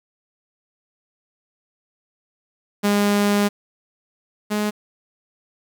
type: tone pair in turn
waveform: sawtooth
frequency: 204.3 / 209.7 Hz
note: G#3 / G#3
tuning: -28 / +17 cents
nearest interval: unison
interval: 45 cents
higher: second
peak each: -12 / -16 dBFS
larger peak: first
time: 2.83-3.49 / 4.5-4.71 s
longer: first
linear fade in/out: 20 ms
effects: 8-bit